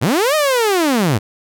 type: linear two-way sweep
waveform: sawtooth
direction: up then down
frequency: 90 to 630 to 90 Hz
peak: -9 dBFS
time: 0.01-1.19 s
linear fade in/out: 20 ms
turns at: 0.35 s
effects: none